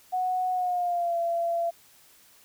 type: tone with pitch glide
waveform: sine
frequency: 737 to 679.7 Hz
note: F#5 to F5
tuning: -7 to -47 cents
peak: -24 dBFS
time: 0.12-1.71 s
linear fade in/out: 20 ms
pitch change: -140 cents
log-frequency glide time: 0.52-1.17 s
effects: white hiss -57 dBFS RMS until 2.44 s